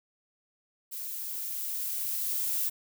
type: noise with level ramp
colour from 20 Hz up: violet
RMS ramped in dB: -38 to -29 dBFS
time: 0.91-2.7 s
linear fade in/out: 20 ms
effects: none